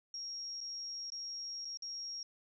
sine tone with dropouts, 5588 Hz, F8, in tune, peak -40 dBFS, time 0.14-2.23 s, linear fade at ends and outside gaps 2 ms, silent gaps 0.606-0.611 / 1.102-1.12 / 1.648-1.652 / 1.773-1.822 s, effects none

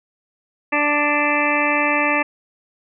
harmonic tone, 293.7 Hz, D4, in tune, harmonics 1 / 2 / 3 / 4 / 6 / 7 / 8 / 9, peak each -24 / -24 / -24 / -24 / -24 / -24 / -24 / -24 dBFS, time 0.72-2.23 s, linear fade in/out 10 ms, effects none

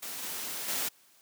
white noise with level steps, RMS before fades -39 / -37 / -32 dBFS, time 0.02-0.89 s, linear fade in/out 10 ms, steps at 0.22 / 0.68 s, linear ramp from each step 5 ms, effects white hiss -62 dBFS RMS until 1.21 s + high-pass 150 Hz 12 dB/octave

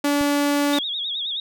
sawtooth tone, 287.7 Hz, D4, 36 cents flat, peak -14 dBFS, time 0.04-0.79 s, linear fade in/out 5 ms
click, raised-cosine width 5 ms, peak -23 dBFS, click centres 0.211 s
sine tone with vibrato, 3520 Hz, A7, in tune, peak -24 dBFS, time 0.73-1.4 s, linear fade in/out 2 ms, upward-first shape sine, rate 9.5 Hz, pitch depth 130 cents each way
effects none

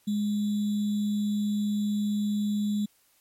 sine tone with sample-and-hold, 207.7 Hz, G#3, in tune, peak -24 dBFS, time 0.07-2.86 s, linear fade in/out 10 ms, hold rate 3675 Hz, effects white hiss -65 dBFS RMS until 3.2 s + MP3 64 kbps

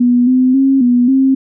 sine tone with pitch steps, 244.2 / 255.8 / 269.7 / 244.3 / 266.7 Hz, B3 / C4 / C#4 / B3 / C4, -19 / -39 / -47 / -19 / +33 cents, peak -7 dBFS, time 0-1.35 s, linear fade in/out 10 ms, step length 270 ms, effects none

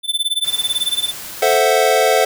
square tone with tremolo, 3527 Hz, A7, 3 cents sharp, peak -14 dBFS, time 0.03-1.13 s, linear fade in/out 50 ms, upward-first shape sine, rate 18 Hz, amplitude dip 95%
white noise, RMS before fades -31 dBFS, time 0.44-1.58 s, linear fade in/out 5 ms
square chord, F# half-diminished seventh, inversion first, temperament equal, 440 / 523.3 / 659.3 / 740 Hz, A4 / C5 / E5 / F#5, 0 / 0 / 0 / 0 cents, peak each -18 dBFS, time 1.42-2.25 s, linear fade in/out 5 ms
effects none

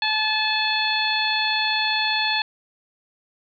harmonic tone, 865 Hz, A5, 30 cents flat, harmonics 1 / 2 / 3 / 4 / 5, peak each -26 / -26 / -26 / -26 / -26 dBFS, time 0.02-2.42 s, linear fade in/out 2 ms, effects none

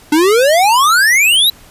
square exponential sweep, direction up, 292.3 to 4000 Hz, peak -8 dBFS, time 0.12-1.5 s, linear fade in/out 5 ms, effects pink hiss -42 dBFS RMS until 1.7 s + resampled to 32000 Hz

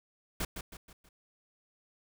pink noise with echo, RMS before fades -33 dBFS, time 0.4-0.45 s, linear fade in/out 5 ms, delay 160 ms, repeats 4, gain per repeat -7 dB, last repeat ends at 1.09 s, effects none

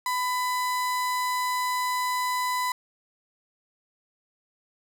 35% pulse tone, 1000 Hz, B5, 21 cents sharp, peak -23 dBFS, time 0.06-2.72 s, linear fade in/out 2 ms, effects none

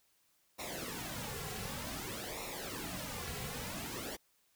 pink noise with flanger, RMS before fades -42 dBFS, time 0.58-4.17 s, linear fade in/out 20 ms, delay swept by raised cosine 0.63 to 3.33 ms, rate 0.54 Hz, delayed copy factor -0.75, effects white hiss -73 dBFS RMS until 4.55 s

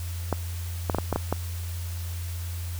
clicks, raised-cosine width 1 ms, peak -10 dBFS, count 7, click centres 0.327 / 0.898 / 0.947 / 0.985 / 1.127 / 1.16 / 1.326 s, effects added 86 Hz sine -30 dBFS peak until 2.79 s + white hiss -43 dBFS RMS until 2.79 s

